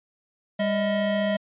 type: tone pair together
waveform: square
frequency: 200 / 635 Hz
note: G3 / D#5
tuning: +35 / +35 cents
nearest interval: octave + minor sixth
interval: 2000 cents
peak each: -26 / -25 dBFS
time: 0.59-1.37 s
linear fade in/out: 10 ms
effects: resampled to 8000 Hz